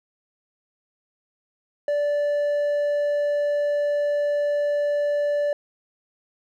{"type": "tone with hard clipping", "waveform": "sine", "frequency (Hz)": 583, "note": "D5", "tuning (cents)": -13, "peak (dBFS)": -21, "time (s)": [1.88, 5.53], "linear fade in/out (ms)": 2, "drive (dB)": 3, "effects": []}